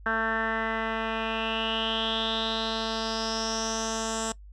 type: tone with low-pass filter sweep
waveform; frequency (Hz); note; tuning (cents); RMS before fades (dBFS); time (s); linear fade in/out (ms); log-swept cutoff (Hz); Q
10% pulse; 223.3; A3; +26; -29; 0.06-4.32; 2; 1600 to 7500; 6.6
effects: noise-tail reverb RT60 0.1 s tail -20 dB re dry + added 50 Hz sine -44 dBFS peak until 4.52 s